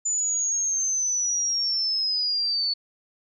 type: linear sweep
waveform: sine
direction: down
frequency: 7040 to 4435 Hz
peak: -22 dBFS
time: 0.05-2.74 s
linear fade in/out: 10 ms
effects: none